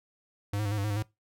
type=tone with pitch steps; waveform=square; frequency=101.6 / 106.6 / 100.6 / 106.5 / 99.5 / 106.4 / 101.6 / 107.7 Hz; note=G#2 / G#2 / G2 / G#2 / G2 / G#2 / G#2 / A2; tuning=-38 / +46 / +45 / +44 / +26 / +42 / -38 / -37 cents; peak=-29 dBFS; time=0.53-1.026 s; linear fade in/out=5 ms; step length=62 ms; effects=noise-tail reverb RT60 0.2 s tail -21 dB re dry